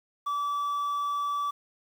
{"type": "tone with quantisation", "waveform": "triangle", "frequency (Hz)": 1154, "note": "D6", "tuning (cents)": -31, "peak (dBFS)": -25, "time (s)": [0.26, 1.51], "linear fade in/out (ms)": 10, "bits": 9, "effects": []}